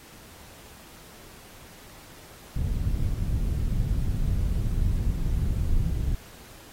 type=low-pass noise; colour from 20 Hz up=pink; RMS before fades=-25 dBFS; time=2.56-6.15 s; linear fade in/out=5 ms; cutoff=120 Hz; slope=12 dB/octave; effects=pink hiss -49 dBFS RMS until 6.72 s + AAC 48 kbps